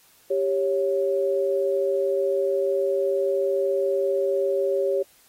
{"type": "tone pair together", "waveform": "sine", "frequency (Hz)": [393.2, 553.5], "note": ["G4", "C#5"], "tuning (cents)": [5, -3], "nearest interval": "tritone", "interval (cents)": 592, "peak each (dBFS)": -23, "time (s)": [0.3, 5.03], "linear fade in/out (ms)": 10, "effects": ["white hiss -57 dBFS RMS until 5.28 s", "AAC 48 kbps"]}